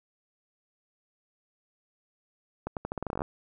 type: accelerating click train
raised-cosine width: 1 ms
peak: -18 dBFS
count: 14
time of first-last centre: 2.67-3.219 s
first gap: 98 ms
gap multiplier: 0.84
effects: none